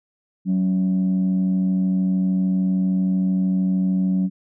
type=tone pair together; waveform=sine; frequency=186.88 / 280 Hz; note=F#3 / C#4; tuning=+18 / +18 cents; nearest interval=perfect fifth; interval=700 cents; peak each=-16 / -26 dBFS; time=0.45-4.3 s; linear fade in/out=50 ms; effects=tanh soft clip ceiling -13 dBFS